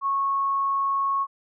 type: tone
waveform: sine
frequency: 1100 Hz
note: C#6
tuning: 14 cents flat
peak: -21 dBFS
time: 0.01-1.27 s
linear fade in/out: 50 ms
effects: none